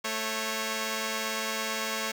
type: tone pair together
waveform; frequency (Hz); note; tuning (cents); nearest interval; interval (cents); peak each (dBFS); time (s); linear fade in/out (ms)
5% pulse; 220.6 / 547; A3 / C#5; +5 / -23; octave + major third; 1572; -21; 0.04-2.12; 10
effects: none